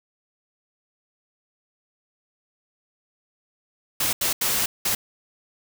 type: noise bursts at uneven times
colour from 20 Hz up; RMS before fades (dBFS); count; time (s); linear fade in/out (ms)
white; -23; 4; 4-4.13 / 4.21-4.33 / 4.41-4.66 / 4.85-4.95; 5
effects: none